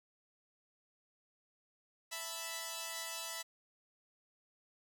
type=chord; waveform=5% pulse; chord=E suspended fourth; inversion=none; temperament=equal; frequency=659.3 / 880 / 987.8 Hz; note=E5 / A5 / B5; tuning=0 / 0 / 0 cents; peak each=-33 / -37 / -32 dBFS; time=2.11-3.43 s; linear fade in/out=20 ms; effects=none